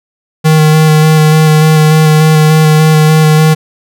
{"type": "tone with vibrato", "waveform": "square", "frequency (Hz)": 155.56, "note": "D#3", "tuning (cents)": 0, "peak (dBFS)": -4, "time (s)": [0.44, 3.55], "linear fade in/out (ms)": 20, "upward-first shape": "square", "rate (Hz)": 3.4, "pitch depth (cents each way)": 13, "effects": []}